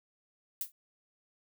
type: noise with exponential decay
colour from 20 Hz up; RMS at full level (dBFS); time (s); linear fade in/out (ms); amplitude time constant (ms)
violet; -30; 0.61-0.72; 2; 23
effects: none